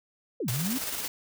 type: exponential two-way sweep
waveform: sine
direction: down then up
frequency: 545 to 112.2 to 281.2 Hz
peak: -28 dBFS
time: 0.4-0.78 s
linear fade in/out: 5 ms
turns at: 0.5 s
type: noise with tremolo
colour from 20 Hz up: white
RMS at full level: -32 dBFS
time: 0.48-1.08 s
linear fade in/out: 2 ms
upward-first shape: square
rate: 18 Hz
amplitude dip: 35%
effects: none